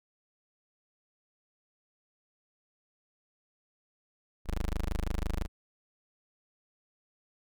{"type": "tone", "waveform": "20% pulse", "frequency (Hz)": 25.96, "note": "G#0", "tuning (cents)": 0, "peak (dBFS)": -25, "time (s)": [4.45, 5.48], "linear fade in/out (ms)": 50, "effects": []}